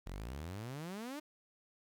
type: exponential sweep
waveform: sawtooth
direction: up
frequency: 41.2 to 311.1 Hz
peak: -38 dBFS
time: 0.06-1.2 s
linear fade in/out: 10 ms
effects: 12-bit